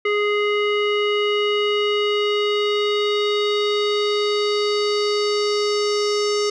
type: tone with low-pass filter sweep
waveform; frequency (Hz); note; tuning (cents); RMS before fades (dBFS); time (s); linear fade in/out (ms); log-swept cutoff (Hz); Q
square; 415.3; G#4; 0; -20; 0.05-6.5; 5; 2400 to 5600; 3.6
effects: none